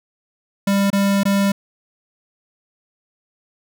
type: tone with dropouts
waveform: square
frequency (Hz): 198.5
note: G3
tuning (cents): +22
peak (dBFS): -15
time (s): 0.67-1.52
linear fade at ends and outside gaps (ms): 5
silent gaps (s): 0.903-0.929 / 1.234-1.253
effects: none